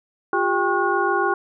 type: tone cluster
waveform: sine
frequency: 353.3 / 400.4 / 796 / 1093 / 1445 Hz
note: F4 / G4 / G5 / C#6 / F#6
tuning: +20 / +37 / +26 / -25 / -41 cents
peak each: -24 dBFS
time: 0.33-1.34 s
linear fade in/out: 2 ms
effects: none